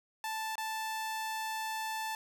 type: tone with dropouts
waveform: sawtooth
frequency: 880 Hz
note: A5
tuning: in tune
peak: -31 dBFS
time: 0.24-2.15 s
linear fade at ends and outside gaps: 1 ms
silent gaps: 0.555-0.58 s
effects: none